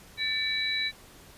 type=tone cluster; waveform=sine; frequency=1776 / 2290 / 3937 Hz; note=A6 / D7 / B7; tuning=+16 / -44 / -6 cents; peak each=-34 / -31 / -29 dBFS; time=0.17-0.92 s; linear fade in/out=50 ms; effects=pink hiss -52 dBFS RMS until 1.37 s + resampled to 32000 Hz